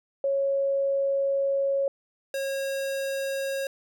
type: tone pair in turn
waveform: sine / square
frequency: 551 / 544.4 Hz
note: C#5 / C#5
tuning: -11 / -31 cents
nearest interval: unison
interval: 20 cents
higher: first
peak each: -22 / -28 dBFS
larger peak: first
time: 0.24-1.88 / 2.34-3.67 s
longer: first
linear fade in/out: 2 ms
effects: none